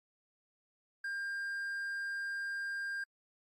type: tone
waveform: triangle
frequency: 1600 Hz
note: G6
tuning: 35 cents sharp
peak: -34 dBFS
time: 1.04-3.04 s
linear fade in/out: 5 ms
effects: AAC 48 kbps